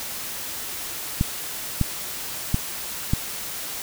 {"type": "clicks", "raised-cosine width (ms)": 5, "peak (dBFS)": -7, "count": 4, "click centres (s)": [1.211, 1.813, 2.544, 3.135], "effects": ["white hiss -32 dBFS RMS until 3.82 s"]}